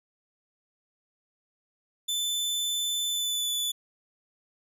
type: tone with pitch glide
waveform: sawtooth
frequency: 3520 to 3474 Hz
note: A7 to A7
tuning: 0 to -23 cents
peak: -24 dBFS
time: 2.08-3.72 s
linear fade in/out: 10 ms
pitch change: -23 cents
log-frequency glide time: 3.08-3.51 s
effects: none

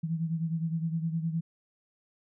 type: beating tone pair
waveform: sine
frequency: 162.2 / 171.9 Hz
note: E3 / F3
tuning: -28 / -27 cents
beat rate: 9.7 Hz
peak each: -29 / -35 dBFS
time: 0.03-1.41 s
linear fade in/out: 10 ms
effects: none

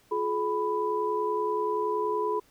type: tone cluster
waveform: sine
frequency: 353.6 / 424.1 / 992 Hz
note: F4 / G#4 / B5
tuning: +22 / +36 / +7 cents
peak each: -34 / -28 / -29 dBFS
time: 0.11-2.4 s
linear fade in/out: 10 ms
effects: pink hiss -62 dBFS RMS until 2.5 s

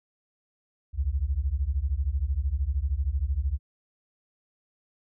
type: beating tone pair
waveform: sine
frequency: 62.6 / 75.6 Hz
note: B1 / D#2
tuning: +24 / -49 cents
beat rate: 13 Hz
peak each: -27 dBFS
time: 0.93-3.59 s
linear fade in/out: 50 ms
effects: none

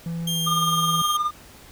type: tone with pitch glide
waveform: triangle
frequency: 167.1 to 163.19 Hz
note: E3 to E3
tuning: +24 to -17 cents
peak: -24 dBFS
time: 0.06-1.02 s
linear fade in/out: 2 ms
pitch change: -41 cents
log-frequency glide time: 0.29-0.4 s
type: tone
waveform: sawtooth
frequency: 3200 Hz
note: G7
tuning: 35 cents sharp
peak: -21 dBFS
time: 0.27-1.17 s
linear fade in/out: 5 ms
type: tone with tremolo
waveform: triangle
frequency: 1209 Hz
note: D6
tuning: 50 cents sharp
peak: -16 dBFS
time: 0.46-1.31 s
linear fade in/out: 20 ms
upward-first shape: triangle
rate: 19 Hz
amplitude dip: 70%
effects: pink hiss -47 dBFS RMS until 1.71 s

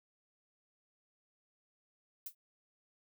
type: noise with exponential decay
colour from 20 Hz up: violet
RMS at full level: -37 dBFS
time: 2.26-2.35 s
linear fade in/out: 5 ms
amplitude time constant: 18 ms
effects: none

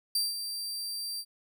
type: tone with ADSR envelope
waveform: sawtooth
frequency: 4699 Hz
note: D8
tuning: in tune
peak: -22 dBFS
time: 0.15-1.25 s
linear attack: 4 ms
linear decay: 180 ms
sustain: -9 dB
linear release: 58 ms
effects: none

